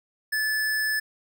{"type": "tone", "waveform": "square", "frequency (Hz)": 1735, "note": "A6", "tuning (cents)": -25, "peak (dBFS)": -24, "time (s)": [0.32, 1], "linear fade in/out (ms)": 10, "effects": []}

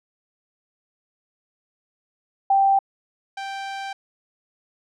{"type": "tone pair in turn", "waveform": ["sine", "sawtooth"], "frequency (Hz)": [784, 784], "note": ["G5", "G5"], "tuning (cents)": [0, 0], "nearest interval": "unison", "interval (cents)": 0, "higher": "neither", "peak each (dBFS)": [-14, -25], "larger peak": "first", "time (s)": [[2.5, 2.79], [3.37, 3.93]], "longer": "second", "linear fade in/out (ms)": 5, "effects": ["low-pass 5000 Hz 12 dB/octave"]}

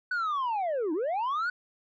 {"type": "linear two-way sweep", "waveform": "sine", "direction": "down then up", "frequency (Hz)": [1504, 295.7, 1504], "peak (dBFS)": -24, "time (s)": [0.11, 1.5], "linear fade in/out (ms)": 5, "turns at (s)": 0.93, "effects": ["tanh soft clip ceiling -26 dBFS"]}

